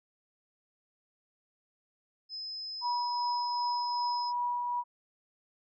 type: tone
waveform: sine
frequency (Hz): 5100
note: D#8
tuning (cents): +42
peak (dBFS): -37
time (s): 2.29-4.33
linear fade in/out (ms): 50
type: tone with tremolo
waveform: sine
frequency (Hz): 970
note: B5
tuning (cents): -31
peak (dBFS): -28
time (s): 2.81-4.84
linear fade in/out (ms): 50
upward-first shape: triangle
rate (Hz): 2.6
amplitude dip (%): 30
effects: none